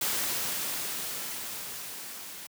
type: noise with level ramp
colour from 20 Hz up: white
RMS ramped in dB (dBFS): -29 to -43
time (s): 0.01-2.47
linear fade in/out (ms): 5
effects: high-pass 100 Hz 12 dB/octave